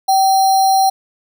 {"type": "tone with sample-and-hold", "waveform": "sine", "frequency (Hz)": 770, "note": "G5", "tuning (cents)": -31, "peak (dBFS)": -9, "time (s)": [0.08, 0.9], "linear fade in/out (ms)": 10, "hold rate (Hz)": 4900, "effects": []}